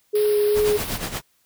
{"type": "tone with vibrato", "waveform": "sine", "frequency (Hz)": 418.4, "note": "G#4", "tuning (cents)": 13, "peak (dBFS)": -16, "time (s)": [0.13, 0.78], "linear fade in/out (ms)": 20, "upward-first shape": "triangle", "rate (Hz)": 2.5, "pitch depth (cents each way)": 13}
{"type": "band-stop noise", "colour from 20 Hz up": "white", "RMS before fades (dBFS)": -34, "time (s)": [0.15, 0.98], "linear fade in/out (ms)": 5, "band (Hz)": [5300, 8900], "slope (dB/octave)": 96}
{"type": "noise with tremolo", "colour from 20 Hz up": "pink", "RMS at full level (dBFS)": -26, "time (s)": [0.54, 1.22], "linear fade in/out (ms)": 50, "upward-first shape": "sine", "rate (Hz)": 8.4, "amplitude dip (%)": 70}
{"effects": ["white hiss -64 dBFS RMS until 1.45 s"]}